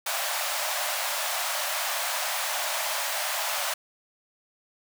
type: high-pass noise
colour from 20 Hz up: pink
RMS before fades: -29 dBFS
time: 0.06-3.74 s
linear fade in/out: 5 ms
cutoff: 570 Hz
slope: 96 dB/octave
effects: none